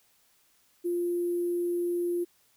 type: tone with sample-and-hold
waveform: sine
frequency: 348.7 Hz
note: F4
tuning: 3 cents flat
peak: -26 dBFS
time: 0.84-2.25 s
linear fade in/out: 20 ms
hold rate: 11025 Hz
effects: white hiss -66 dBFS RMS until 2.56 s